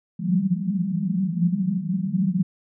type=band-pass noise; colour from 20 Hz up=white; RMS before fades=-23 dBFS; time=0.19-2.43 s; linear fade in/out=10 ms; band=170 to 200 Hz; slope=96 dB/octave; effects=none